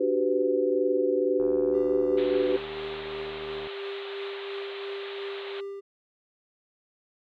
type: chord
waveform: sine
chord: G major seventh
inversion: second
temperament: equal with one note detuned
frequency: 293.7 / 370 / 392 / 502.8 Hz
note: D4 / F#4 / G4 / B4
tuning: 0 / 0 / 0 / +31 cents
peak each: -31 / -27 / -27 / -26 dBFS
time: 0-2.57 s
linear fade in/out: 10 ms
type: click train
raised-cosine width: 1 ms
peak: -29 dBFS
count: 175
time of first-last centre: 1.4-3.672 s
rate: 76.6 Hz
type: tone with tremolo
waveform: triangle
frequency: 396.9 Hz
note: G4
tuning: 22 cents sharp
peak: -30 dBFS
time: 1.73-5.81 s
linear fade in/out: 20 ms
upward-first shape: triangle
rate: 2.9 Hz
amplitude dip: 40%
type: band-pass noise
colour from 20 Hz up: white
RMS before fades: -42 dBFS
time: 2.17-5.61 s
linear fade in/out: 10 ms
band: 470 to 4000 Hz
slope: 96 dB/octave
effects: none